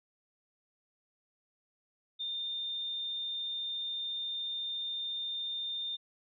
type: tone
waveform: sine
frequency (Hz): 3617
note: A7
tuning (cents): +47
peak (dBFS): -34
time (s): 2.19-5.97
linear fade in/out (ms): 20
effects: none